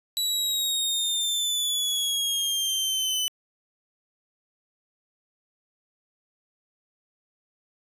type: exponential sweep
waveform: sawtooth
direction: down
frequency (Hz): 3938 to 3000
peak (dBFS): -21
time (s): 0.17-3.28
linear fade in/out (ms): 0
effects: resampled to 32000 Hz